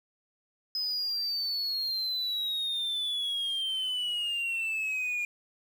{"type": "exponential sweep", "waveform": "sine", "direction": "down", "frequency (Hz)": [5070, 2416], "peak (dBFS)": -26, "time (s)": [0.75, 5.25], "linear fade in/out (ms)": 2, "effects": ["tanh soft clip ceiling -28 dBFS", "9-bit"]}